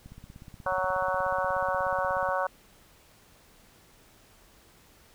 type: click train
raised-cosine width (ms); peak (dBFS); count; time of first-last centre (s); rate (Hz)
5; -33; 38; 0.06-2.289; 16.6
type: harmonic tone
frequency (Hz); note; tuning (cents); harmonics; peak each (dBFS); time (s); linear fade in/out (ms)
186; F#3; +9; 3 / 4 / 5 / 6 / 7 / 8; -30 / -33 / -33 / -32 / -37 / -34; 0.66-2.47; 5
effects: pink hiss -58 dBFS RMS until 5.14 s